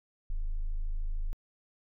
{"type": "tone", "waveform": "sine", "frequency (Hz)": 26.64, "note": "G#0", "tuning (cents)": 45, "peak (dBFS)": -26, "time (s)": [0.3, 1.33], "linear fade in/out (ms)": 0, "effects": ["tanh soft clip ceiling -28 dBFS"]}